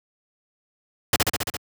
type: noise with echo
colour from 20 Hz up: pink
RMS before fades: -17 dBFS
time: 1.13-1.16 s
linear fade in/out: 2 ms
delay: 68 ms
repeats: 6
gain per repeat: -2 dB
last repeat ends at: 1.568 s
effects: high-pass 100 Hz 12 dB/octave